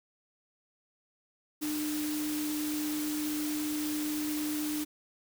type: tone in noise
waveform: sine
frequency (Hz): 301.5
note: D4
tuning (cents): +46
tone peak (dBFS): -31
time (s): 1.61-4.85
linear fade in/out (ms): 20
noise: white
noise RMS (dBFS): -39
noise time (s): 1.61-4.85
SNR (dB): +5
effects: none